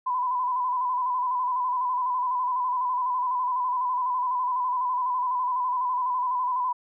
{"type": "tone with vibrato", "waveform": "sine", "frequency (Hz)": 1001, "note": "B5", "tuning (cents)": 23, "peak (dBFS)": -23, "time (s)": [0.06, 6.73], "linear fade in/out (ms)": 10, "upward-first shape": "square", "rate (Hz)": 12, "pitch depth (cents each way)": 37, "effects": []}